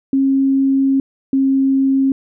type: tone pair in turn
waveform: sine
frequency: 270.5 / 269.3 Hz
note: C#4 / C#4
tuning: -42 / -50 cents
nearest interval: unison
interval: 8 cents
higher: first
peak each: -11 dBFS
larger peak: neither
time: 0.13-1 / 1.33-2.12 s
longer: first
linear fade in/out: 2 ms
effects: none